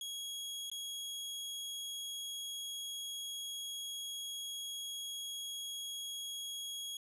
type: tone with dropouts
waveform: sawtooth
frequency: 3315 Hz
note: G#7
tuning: 4 cents flat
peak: -37 dBFS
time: 0.01-6.97 s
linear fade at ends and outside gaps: 2 ms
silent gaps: 0.7-0.715 s
effects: resampled to 32000 Hz